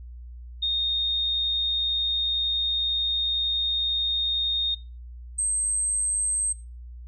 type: tone pair in turn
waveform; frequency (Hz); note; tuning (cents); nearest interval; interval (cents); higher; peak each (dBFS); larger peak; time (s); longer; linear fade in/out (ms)
sine; 3689 / 8299; A#7 / C9; -19 / -15; octave + major second; 1404; second; -22; neither; 0.62-4.75 / 5.38-6.53; first; 10
effects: noise-tail reverb RT60 0.3 s tail -21 dB re dry + added 60 Hz sine -38 dBFS peak until 7.07 s